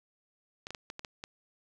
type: clicks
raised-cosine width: 0.2 ms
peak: -23 dBFS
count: 7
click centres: 0.669 / 0.706 / 0.748 / 0.901 / 0.994 / 1.048 / 1.239 s
effects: none